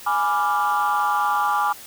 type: chord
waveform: sine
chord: G# diminished seventh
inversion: none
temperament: equal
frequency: 830.6 / 987.8 / 1174.7 / 1396.9 Hz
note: G#5 / B5 / D6 / F6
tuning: 0 / 0 / 0 / 0 cents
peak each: -21 / -25 / -21 / -26 dBFS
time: 0.06-1.73 s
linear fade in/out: 10 ms
effects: tanh soft clip ceiling -12 dBFS + white hiss -41 dBFS RMS until 1.86 s